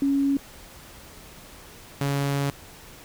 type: tone pair in turn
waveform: sine / sawtooth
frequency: 277.7 / 140.42 Hz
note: C#4 / C#3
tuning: +3 / +23 cents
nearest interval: octave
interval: 1180 cents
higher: first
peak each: -19 dBFS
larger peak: neither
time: 0.02-0.37 / 2.01-2.5 s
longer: second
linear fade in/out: 2 ms
effects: pink hiss -46 dBFS RMS until 3.04 s